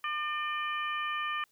harmonic tone, 600 Hz, D5, 37 cents sharp, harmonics 2 / 3 / 4 / 5, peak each -33 / -37 / -39 / -41 dBFS, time 0.04-1.44 s, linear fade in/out 2 ms, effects white hiss -70 dBFS RMS until 1.51 s

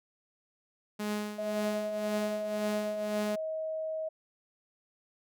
sawtooth tone with tremolo, 209.5 Hz, G#3, 15 cents sharp, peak -26 dBFS, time 0.99-3.36 s, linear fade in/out 10 ms, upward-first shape triangle, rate 1.9 Hz, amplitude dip 80%
sine tone with pitch glide, 639 to 633.9 Hz, D#5 to D#5, +46 to +32 cents, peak -32 dBFS, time 1.38-4.09 s, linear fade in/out 10 ms, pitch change -14 cents, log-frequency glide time 2.34-3.4 s
effects none

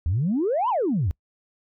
sine exponential two-way sweep, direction up then down, 74.7 to 1050 to 74.7 Hz, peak -19 dBFS, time 0.06-1.11 s, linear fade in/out 0 ms, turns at 0.69 s, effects noise-tail reverb RT60 0.1 s tail -26 dB re dry + tanh soft clip ceiling -16 dBFS

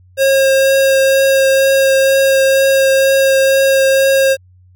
square tone with vibrato, 539 Hz, C#5, 49 cents flat, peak -9 dBFS, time 0.17-4.37 s, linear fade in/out 50 ms, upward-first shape triangle, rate 2.1 Hz, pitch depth 11 cents each way, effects added 91 Hz sine -43 dBFS peak until 4.75 s

